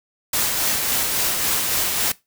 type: noise with tremolo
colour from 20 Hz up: white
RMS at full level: -20 dBFS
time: 0.33-2.12 s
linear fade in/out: 5 ms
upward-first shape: sine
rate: 3.6 Hz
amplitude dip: 30%
effects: noise-tail reverb RT60 0.2 s tail -19 dB re dry